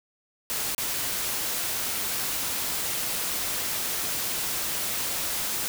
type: noise with dropouts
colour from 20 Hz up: white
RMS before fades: -29 dBFS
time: 0.5-5.68 s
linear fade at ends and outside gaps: 0 ms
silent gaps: 0.748-0.781 s
effects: none